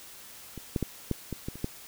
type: clicks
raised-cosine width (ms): 3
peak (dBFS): -26 / -14 / -15 / -14 / -20 / -20 / -29 / -16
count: 8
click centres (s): 0.577 / 0.762 / 0.827 / 1.113 / 1.327 / 1.485 / 1.556 / 1.644
effects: white hiss -48 dBFS RMS until 1.87 s